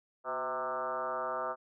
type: tone with frequency modulation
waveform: sine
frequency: 920 Hz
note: A#5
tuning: 23 cents flat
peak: -32 dBFS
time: 0.24-1.56 s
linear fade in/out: 50 ms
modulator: 137 Hz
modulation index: 3.3
effects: none